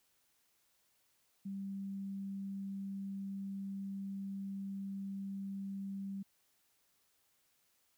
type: tone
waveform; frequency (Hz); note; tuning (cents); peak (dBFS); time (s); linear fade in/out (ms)
sine; 196; G3; 0; -39; 1.45-6.23; 10
effects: white hiss -75 dBFS RMS until 7.97 s